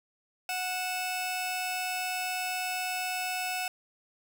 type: tone pair together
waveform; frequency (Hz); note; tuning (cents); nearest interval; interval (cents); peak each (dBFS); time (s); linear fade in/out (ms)
sawtooth; 736 / 2620; F#5 / E7; -9 / -11; octave + minor seventh; 2198; -29 / -31; 0.49-3.68; 2
effects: none